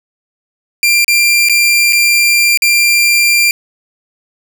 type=tone with dropouts; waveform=sawtooth; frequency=2378 Hz; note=D7; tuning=21 cents sharp; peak=-4 dBFS; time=0.83-3.51 s; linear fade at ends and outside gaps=1 ms; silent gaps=1.045-1.08 / 1.487-1.496 / 1.925-1.93 / 2.574-2.621 s; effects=none